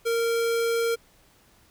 square tone, 462.5 Hz, A#4, 14 cents flat, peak -23 dBFS, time 0.05-0.96 s, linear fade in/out 20 ms, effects pink hiss -59 dBFS RMS until 1.7 s

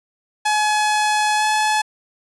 sawtooth tone with pitch glide, 848 to 856.4 Hz, G#5 to A5, +36 to -47 cents, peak -12 dBFS, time 0.45-1.82 s, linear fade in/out 10 ms, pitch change +17 cents, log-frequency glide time 1.37-1.44 s, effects resampled to 24000 Hz

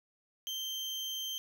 35% pulse tone, 3136 Hz, G7, in tune, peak -34 dBFS, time 0.47-1.38 s, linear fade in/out 0 ms, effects none

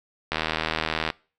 click train, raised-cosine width 0.3 ms, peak -8 dBFS, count 63, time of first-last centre 0.32-1.102 s, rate 79.3 Hz, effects noise-tail reverb RT60 0.4 s tail -24 dB re dry

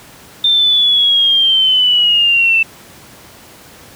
sine linear sweep, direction down, 3600 to 2650 Hz, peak -8 dBFS, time 0.44-2.63 s, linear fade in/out 5 ms, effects pink hiss -39 dBFS RMS until 3.95 s + high-pass 80 Hz 12 dB/octave

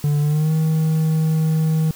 triangle tone with pitch glide, 146.83 to 158.28 Hz, D3 to D#3, 0 to +30 cents, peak -13 dBFS, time 0.04-1.91 s, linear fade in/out 2 ms, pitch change +130 cents, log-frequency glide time 0.21-0.53 s, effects white hiss -41 dBFS RMS until 1.95 s

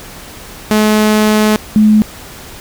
sawtooth / sine tone pair in turn, 213.9 / 213.9 Hz, A3 / A3, -49 / -49 cents, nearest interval unison, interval 0 cents, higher neither, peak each -4 dBFS, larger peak neither, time 0.71-1.56 / 1.76-2.02 s, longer first, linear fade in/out 0 ms, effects pink hiss -32 dBFS RMS until 2.6 s

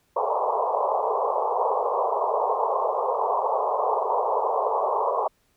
white band-pass noise, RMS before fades -24 dBFS, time 0.16-5.28 s, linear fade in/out 10 ms, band 410 to 1100 Hz, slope 96 dB/octave, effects pink hiss -67 dBFS RMS until 5.56 s

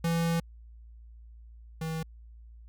square tone pair in turn, 167.1 / 160.75 Hz, E3 / E3, +24 / -43 cents, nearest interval minor second, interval 67 cents, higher first, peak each -26 / -32 dBFS, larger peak first, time 0.04-0.4 / 1.81-2.03 s, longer first, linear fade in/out 5 ms, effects added 57 Hz sine -47 dBFS peak until 2.68 s

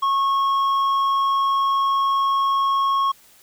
triangle tone with tanh clipping, 1095 Hz, C#6, 22 cents flat, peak -18 dBFS, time 0.02-3.12 s, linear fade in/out 10 ms, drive 10 dB, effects white hiss -52 dBFS RMS until 3.42 s

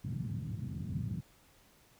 pink band-pass noise, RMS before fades -38 dBFS, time 0.04-1.21 s, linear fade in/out 10 ms, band 100 to 180 Hz, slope 24 dB/octave, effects pink hiss -64 dBFS RMS until 1.99 s

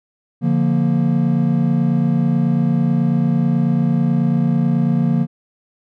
triangle chord, Bb major, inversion first, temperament just, 145.68 / 174.81 / 233.1 Hz, D3 / F3 / Bb3, -14 / +2 / 0 cents, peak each -16 dBFS, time 0.41-5.27 s, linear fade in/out 50 ms, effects none

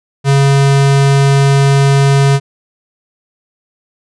square tone, 138.59 Hz, C#3, in tune, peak -7 dBFS, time 0.24-2.4 s, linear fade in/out 50 ms, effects resampled to 22050 Hz

